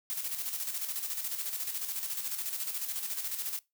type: noise with tremolo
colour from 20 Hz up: blue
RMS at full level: -34 dBFS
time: 0.1-3.59 s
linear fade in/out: 0 ms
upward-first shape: square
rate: 14 Hz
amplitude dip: 50%
effects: noise-tail reverb RT60 0.2 s tail -21 dB re dry